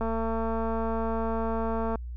click train, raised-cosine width 1 ms, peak -18 dBFS, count 439, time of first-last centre 0.01-1.957 s, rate 225 Hz, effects added 60 Hz sine -34 dBFS peak until 2.16 s

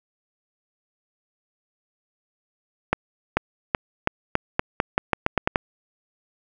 accelerating click train, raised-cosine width 0.5 ms, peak -3 dBFS, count 13, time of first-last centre 2.93-5.558 s, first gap 440 ms, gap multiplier 0.86, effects none

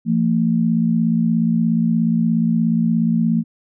sine tone pair together, 170 / 226.9 Hz, F3 / A#3, -46 / -47 cents, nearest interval perfect fourth, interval 499 cents, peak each -18 / -16 dBFS, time 0.05-3.44 s, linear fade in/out 50 ms, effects none

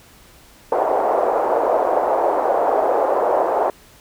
white band-pass noise, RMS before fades -18 dBFS, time 0.72-3.7 s, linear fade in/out 2 ms, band 450 to 790 Hz, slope 24 dB/octave, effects pink hiss -48 dBFS RMS until 4 s

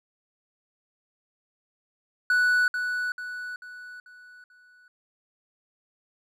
triangle tone with echo, 1480 Hz, F#6, in tune, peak -17 dBFS, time 2.3-2.68 s, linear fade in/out 2 ms, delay 440 ms, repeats 5, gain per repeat -7 dB, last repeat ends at 4.88 s, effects none

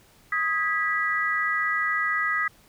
sine tone cluster, 1254 / 1645 / 1959 Hz, D#6 / G#6 / B6, +13 / -17 / -15 cents, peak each -27 / -29 / -25 dBFS, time 0.32-2.48 s, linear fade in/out 5 ms, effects pink hiss -57 dBFS RMS until 2.68 s

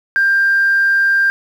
sine tone, 1590 Hz, G6, 24 cents sharp, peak -9 dBFS, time 0.16-1.3 s, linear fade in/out 0 ms, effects tanh soft clip ceiling -6 dBFS + 7-bit

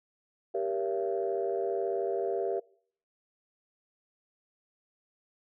sine chord, G diminished seventh, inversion none, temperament just, 392 / 470.4 / 564.5 / 677.4 Hz, G4 / Bb4 / Db5 / Fb5, 0 / +16 / +31 / +47 cents, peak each -31 / -33 / -37 / -34 dBFS, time 0.54-2.6 s, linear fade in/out 10 ms, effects noise-tail reverb RT60 0.6 s tail -24 dB re dry + tanh soft clip ceiling -19 dBFS

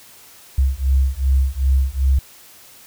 sine beating tone pair, 65.5 / 68.1 Hz, C2 / C#2, +2 / -30 cents, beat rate 2.6 Hz, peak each -17 dBFS, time 0.58-2.19 s, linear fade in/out 5 ms, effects white hiss -45 dBFS RMS until 2.86 s

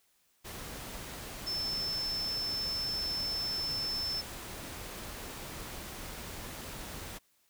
sine tone in noise, 5290 Hz, E8, 5 cents sharp, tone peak -32 dBFS, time 1.46-4.22 s, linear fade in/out 20 ms, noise pink, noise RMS -43 dBFS, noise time 0.44-7.19 s, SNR +8 dB, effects white hiss -71 dBFS RMS until 7.49 s

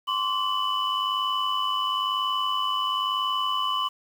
sine tone cluster, 1045 / 1146 / 2983 Hz, C6 / D6 / F#7, -2 / -43 / +13 cents, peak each -27 dBFS, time 0.07-3.89 s, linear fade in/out 20 ms, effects tanh soft clip ceiling -16 dBFS + 8-bit

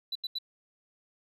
sine tone bursts, 3974 Hz, B7, 10 cents sharp, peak -29 dBFS, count 3, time 0.12-0.386 s, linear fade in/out 5 ms, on 34 ms, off 82 ms, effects tanh soft clip ceiling -29 dBFS

